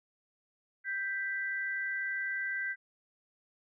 sine tone pair together, 1569.9 / 1978 Hz, G6 / B6, +2 / +2 cents, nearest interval major third, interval 400 cents, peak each -34 / -36 dBFS, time 0.84-2.76 s, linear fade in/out 50 ms, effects none

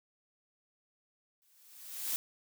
blue noise with exponential growth, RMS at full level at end -32 dBFS, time 1.42-2.16 s, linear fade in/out 0 ms, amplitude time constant 160 ms, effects none

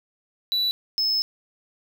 triangle tone pair in turn, 3951 / 5204 Hz, B7 / E8, 0 / -23 cents, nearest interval perfect fourth, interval 477 cents, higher second, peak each -19 / -19 dBFS, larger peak neither, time 0.52-0.71 / 0.98-1.22 s, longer second, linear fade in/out 0 ms, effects 9-bit

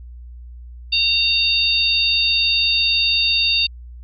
harmonic tone, 918 Hz, A#5, 27 cents flat, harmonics 3 / 4 / 5, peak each -19 / -19 / -19 dBFS, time 0.92-3.67 s, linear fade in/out 10 ms, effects added 60 Hz sine -34 dBFS peak until 4.03 s

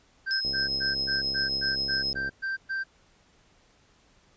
triangle tone bursts, 1568 Hz, G6, in tune, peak -26 dBFS, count 10, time 0.26-2.84 s, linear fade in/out 20 ms, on 150 ms, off 120 ms
sine tone with tremolo, 5140 Hz, E8, 45 cents flat, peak -25 dBFS, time 0.31-2.13 s, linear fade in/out 0 ms, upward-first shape sine, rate 7.5 Hz, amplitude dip 35%
click train, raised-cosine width 2 ms, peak -28 dBFS, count 126, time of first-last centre 0.45-2.291 s, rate 67.9 Hz
effects pink hiss -62 dBFS RMS until 4.36 s + resampled to 16000 Hz

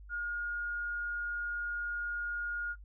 sine tone, 1427 Hz, F6, 37 cents sharp, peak -33 dBFS, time 0.09-2.76 s, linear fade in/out 50 ms, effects noise-tail reverb RT60 0.1 s tail -26 dB re dry + added 50 Hz sine -48 dBFS peak until 2.84 s

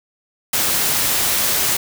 white noise, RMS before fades -18 dBFS, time 0.53-1.77 s, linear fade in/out 5 ms, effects none

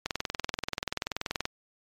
click train, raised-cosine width 0.2 ms, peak -12 dBFS, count 30, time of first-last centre 0.06-1.454 s, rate 20.8 Hz, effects MP3 96 kbps

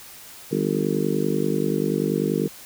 harmonic tone with a mistuned harmonic, 50.3 Hz, G1, 45 cents sharp, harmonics 3 / 4 / 5 / 6 / 7 / 8 / 9, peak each -28 / -28 / -28 / -28 / -28 / -28 / -28 dBFS, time 0.51-2.48 s, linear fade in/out 10 ms, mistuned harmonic 3, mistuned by +61 cents, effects white hiss -43 dBFS RMS until 2.65 s

